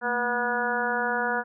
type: harmonic tone with a mistuned harmonic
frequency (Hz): 242.6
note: B3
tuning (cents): -31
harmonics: 1 / 2 / 3 / 4 / 5 / 6 / 7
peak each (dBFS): -35 / -31 / -31 / -31 / -37 / -28 / -33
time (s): 0.01-1.44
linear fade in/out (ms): 50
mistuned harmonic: 1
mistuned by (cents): -110
effects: none